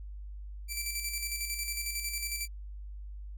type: tone with tremolo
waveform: 10% pulse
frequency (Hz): 2334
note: D7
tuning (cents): -11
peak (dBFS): -23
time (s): 0.68-2.48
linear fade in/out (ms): 50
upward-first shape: square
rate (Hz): 11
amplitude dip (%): 45
effects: added 50 Hz sine -40 dBFS peak until 3.37 s